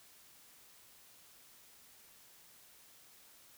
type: silence
effects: white hiss -61 dBFS RMS until 3.57 s